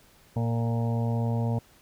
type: harmonic tone with a mistuned harmonic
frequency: 116.3 Hz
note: A#2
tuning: 4 cents flat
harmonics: 1 / 2 / 4 / 5 / 6 / 7 / 8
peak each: -25 / -31 / -37 / -39 / -41 / -42 / -43 dBFS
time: 0.36-1.59 s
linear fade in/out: 5 ms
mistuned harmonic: 4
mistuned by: -16 cents
effects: pink hiss -58 dBFS RMS until 1.81 s